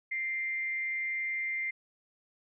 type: tone with amplitude modulation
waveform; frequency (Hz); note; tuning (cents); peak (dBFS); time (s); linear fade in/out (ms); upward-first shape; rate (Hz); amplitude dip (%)
sine; 2093; C7; 0; -29; 0.11-1.71; 10; sine; 269; 35
effects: none